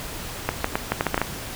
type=clicks; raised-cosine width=0.5 ms; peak=-5 dBFS; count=9; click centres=0.49 / 0.644 / 0.755 / 0.92 / 1.009 / 1.067 / 1.144 / 1.178 / 1.216 s; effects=pink hiss -34 dBFS RMS until 1.55 s